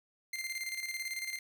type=tone with tremolo; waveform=sawtooth; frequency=2093 Hz; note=C7; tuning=in tune; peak=-31 dBFS; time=0.33-1.39 s; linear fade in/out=5 ms; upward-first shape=square; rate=18 Hz; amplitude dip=55%; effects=none